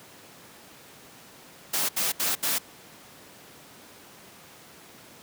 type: noise bursts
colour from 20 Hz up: white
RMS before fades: -26 dBFS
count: 4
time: 1.73-2.586 s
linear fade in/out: 10 ms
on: 160 ms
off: 72 ms
effects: pink hiss -49 dBFS RMS until 5.22 s + high-pass 150 Hz 12 dB/octave